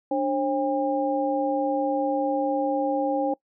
sine tone cluster, 293.5 / 538 / 806 Hz, D4 / C5 / G5, -1 / +48 / +48 cents, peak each -26 / -25 / -27 dBFS, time 0.11-3.34 s, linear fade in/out 5 ms, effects noise-tail reverb RT60 0.1 s tail -24 dB re dry

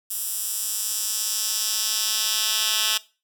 10% pulse tone with high-pass filter sweep, 217.1 Hz, A3, 23 cents flat, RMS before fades -25 dBFS, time 0.1-2.98 s, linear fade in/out 10 ms, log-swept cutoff 10000 to 3100 Hz, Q 1.2, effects noise-tail reverb RT60 0.3 s tail -18 dB re dry

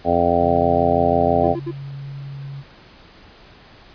harmonic tone, 86.1 Hz, F2, 24 cents flat, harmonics 1 / 2 / 3 / 4 / 5 / 6 / 7 / 8 / 9, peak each -27 / -27 / -23 / -28 / -22 / -27 / -20 / -21 / -21 dBFS, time 0.04-1.56 s, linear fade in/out 50 ms
sine tone, 138.59 Hz, C#3, in tune, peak -29 dBFS, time 0.39-2.64 s, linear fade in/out 50 ms
triangle tone bursts, 340.8 Hz, F4, 42 cents flat, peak -21 dBFS, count 3, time 1.43-1.714 s, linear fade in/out 10 ms, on 52 ms, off 64 ms
effects pink hiss -46 dBFS RMS until 3.94 s + resampled to 11025 Hz

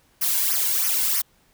blue noise with flanger, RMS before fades -22 dBFS, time 0.21-1.22 s, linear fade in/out 10 ms, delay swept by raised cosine 0.25 to 1.65 ms, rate 3.1 Hz, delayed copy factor -0.85, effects pink hiss -61 dBFS RMS until 1.53 s

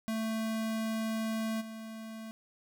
square tone with level steps, 221.8 Hz, A3, 14 cents sharp, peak -32 / -42 dBFS, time 0.08-2.31 s, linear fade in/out 0 ms, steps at 1.6 s, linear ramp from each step 20 ms, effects none

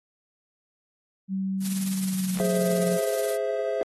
sine tone with pitch glide, 191.8 to 178.96 Hz, G3 to F3, -37 to +43 cents, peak -25 dBFS, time 1.28-2.99 s, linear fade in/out 50 ms, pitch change -120 cents, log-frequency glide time 1.89-2.78 s
blue noise with tremolo, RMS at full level -31 dBFS, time 1.6-3.38 s, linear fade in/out 50 ms, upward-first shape sine, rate 19 Hz, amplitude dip 55%
clicks, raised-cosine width 0.3 ms, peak -22 dBFS, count 2, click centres 2.373 / 2.388 s
triangle chord, Ab augmented, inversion none, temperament equal, 415.3 / 523.3 / 659.3 Hz, Ab4 / C5 / E5, 0 / 0 / 0 cents, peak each -27 dBFS, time 2.4-3.83 s, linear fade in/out 0 ms
effects AAC 32 kbps

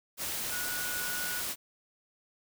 sine tone in noise, 1462 Hz, F#6, 21 cents flat, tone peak -37 dBFS, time 0.49-1.43 s, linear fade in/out 50 ms, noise white, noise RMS -35 dBFS, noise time 0.17-1.56 s, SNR -5 dB, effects none

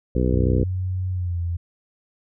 harmonic tone, 62.5 Hz, B1, 21 cents sharp, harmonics 1 / 2 / 3 / 4 / 5 / 6 / 7 / 8, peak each -21 / -24 / -26 / -27 / -28 / -29 / -29 / -30 dBFS, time 0.15-0.64 s, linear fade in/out 5 ms
sine tone with pitch glide, 92.5 to 85.81 Hz, F#2 to F2, 0 to -30 cents, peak -22 dBFS, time 0.32-1.57 s, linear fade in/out 10 ms, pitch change -130 cents, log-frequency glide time 1.11-1.39 s
effects none

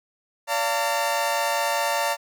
sawtooth tone cluster, 575 / 690 / 905 Hz, D5 / F5 / A5, -37 / -21 / +48 cents, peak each -23 / -24 / -21 dBFS, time 0.47-2.17 s, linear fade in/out 50 ms, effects none

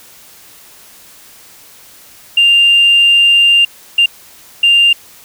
sine tone bursts at uneven times, 2794 Hz, F7, in tune, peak -4 dBFS, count 3, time 2.37-3.65 / 3.98-4.06 / 4.63-4.93 s, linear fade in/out 5 ms, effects tanh soft clip ceiling -1 dBFS + white hiss -40 dBFS RMS until 5.24 s

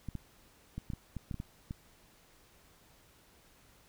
clicks, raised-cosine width 5 ms, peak -26 dBFS, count 10, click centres 0.087 / 0.153 / 0.78 / 0.902 / 0.935 / 1.167 / 1.312 / 1.343 / 1.401 / 1.709 s, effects pink hiss -63 dBFS RMS until 3.88 s

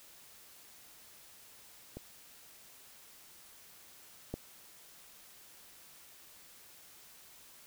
clicks, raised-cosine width 2 ms, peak -29 / -23 dBFS, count 2, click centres 1.97 / 4.34 s, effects white hiss -57 dBFS RMS until 7.66 s

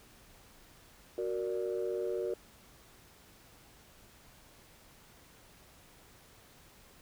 sine chord, Gb augmented, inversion none, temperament equal, 370 / 466.2 / 587.3 Hz, Gb4 / Bb4 / D5, 0 / 0 / 0 cents, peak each -34 / -35 / -39 dBFS, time 1.18-2.34 s, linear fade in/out 2 ms, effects tanh soft clip ceiling -25 dBFS + pink hiss -59 dBFS RMS until 7.01 s

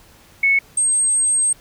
sine tone pair in turn, 2205 / 8402 Hz, C#7 / C9, -10 / +6 cents, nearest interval octave + major seventh, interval 2316 cents, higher second, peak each -12 / -14 dBFS, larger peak first, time 0.43-0.59 / 0.77-1.53 s, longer second, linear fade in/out 5 ms, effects pink hiss -49 dBFS RMS until 1.6 s

